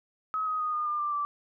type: tone with pitch steps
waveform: sine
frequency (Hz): 1276 / 1257 / 1238.2 / 1219.8 / 1201.6 / 1183.7 / 1166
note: D#6 / D#6 / D#6 / D#6 / D6 / D6 / D6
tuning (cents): +43 / +17 / -9 / -35 / +39 / +13 / -13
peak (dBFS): -27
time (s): 0.34-1.25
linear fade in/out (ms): 0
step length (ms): 130
effects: none